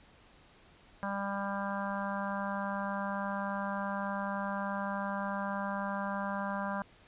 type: harmonic tone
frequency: 198.7 Hz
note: G3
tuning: 24 cents sharp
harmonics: 1 / 3 / 4 / 5 / 6 / 7 / 8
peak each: -37 / -40 / -42 / -39 / -43 / -45 / -42 dBFS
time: 1.03-6.82 s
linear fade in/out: 0 ms
effects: pink hiss -60 dBFS RMS until 7.07 s + resampled to 8000 Hz